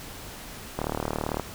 click train, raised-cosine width 1 ms, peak -13 dBFS, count 24, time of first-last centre 0.79-1.397 s, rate 37.9 Hz, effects pink hiss -41 dBFS RMS until 1.54 s

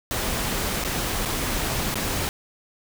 pink noise with dropouts, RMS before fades -26 dBFS, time 0.11-2.29 s, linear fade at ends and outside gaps 0 ms, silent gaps 0.839-0.848 / 1.252-1.257 / 1.943-1.956 s, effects none

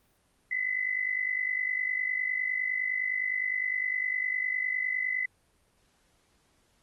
sine tone pair together, 1980.2 / 2030 Hz, B6 / B6, +4 / +47 cents, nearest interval unison, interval 43 cents, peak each -32 / -29 dBFS, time 0.51-5.26 s, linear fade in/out 5 ms, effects pink hiss -68 dBFS RMS until 6.82 s + Opus 32 kbps

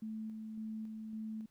sine tone with tremolo, 218.7 Hz, A3, 10 cents flat, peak -39 dBFS, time 0.02-1.46 s, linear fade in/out 5 ms, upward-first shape square, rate 1.8 Hz, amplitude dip 30%, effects pink hiss -75 dBFS RMS until 1.5 s

